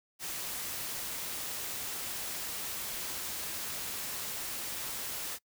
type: noise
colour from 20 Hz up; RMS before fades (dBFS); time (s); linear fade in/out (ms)
white; -38; 0.19-5.39; 50
effects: noise-tail reverb RT60 0.1 s tail -24 dB re dry